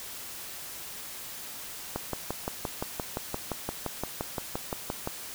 click train, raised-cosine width 1 ms, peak -16 dBFS, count 19, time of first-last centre 1.96-5.074 s, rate 5.78 Hz, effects white hiss -41 dBFS RMS until 5.34 s

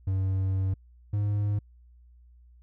triangle tone pair in turn, 95.3 / 103.04 Hz, G2 / G#2, -48 / -13 cents, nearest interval minor second, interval 135 cents, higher second, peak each -22 dBFS, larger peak neither, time 0.07-0.74 / 1.13-1.59 s, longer first, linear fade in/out 5 ms, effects added 60 Hz sine -52 dBFS peak until 2.62 s

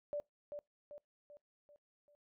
sine tone with echo, 585 Hz, D5, 7 cents flat, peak -36 dBFS, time 0.13-0.2 s, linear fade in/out 0 ms, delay 390 ms, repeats 5, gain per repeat -6 dB, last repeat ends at 2.15 s, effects noise-tail reverb RT60 0.2 s tail -26 dB re dry

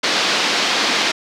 white band-pass noise, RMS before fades -18 dBFS, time 0.03-1.12 s, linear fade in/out 10 ms, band 200 to 4900 Hz, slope 24 dB/octave, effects none

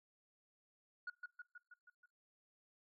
sine tone with echo, 1449 Hz, F#6, 37 cents flat, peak -39 dBFS, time 1.07-1.1 s, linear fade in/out 5 ms, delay 160 ms, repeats 6, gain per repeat -4 dB, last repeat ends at 2.06 s, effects noise-tail reverb RT60 0.4 s tail -26 dB re dry + tanh soft clip ceiling -40 dBFS

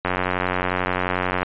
click train, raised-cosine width 0.5 ms, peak -6 dBFS, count 127, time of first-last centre 0.05-1.43 s, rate 91.3 Hz, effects resampled to 8000 Hz

